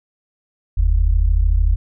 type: tone pair together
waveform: sine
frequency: 42.74 / 76 Hz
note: F1 / D#2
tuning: -37 / -40 cents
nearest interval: minor seventh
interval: 997 cents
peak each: -13 / -17 dBFS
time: 0.77-1.76 s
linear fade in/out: 10 ms
effects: none